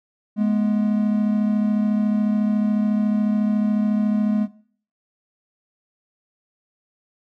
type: tone pair together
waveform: triangle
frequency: 210 / 244 Hz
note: G#3 / B3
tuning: +19 / -21 cents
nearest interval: minor third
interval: 260 cents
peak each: -15 / -23 dBFS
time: 0.36-4.48 s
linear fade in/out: 50 ms
effects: noise-tail reverb RT60 0.5 s tail -18 dB re dry